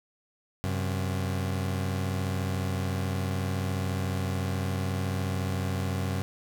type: tone pair together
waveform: 30% pulse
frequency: 94 / 133.32 Hz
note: F#2 / C3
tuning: +28 / +33 cents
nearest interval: tritone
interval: 605 cents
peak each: -26 / -31 dBFS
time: 0.64-6.22 s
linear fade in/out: 0 ms
effects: none